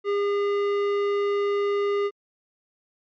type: tone with tanh clipping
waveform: sine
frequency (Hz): 405.4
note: G#4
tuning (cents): -42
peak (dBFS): -23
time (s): 0.04-2.11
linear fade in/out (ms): 50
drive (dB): 14
effects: MP3 64 kbps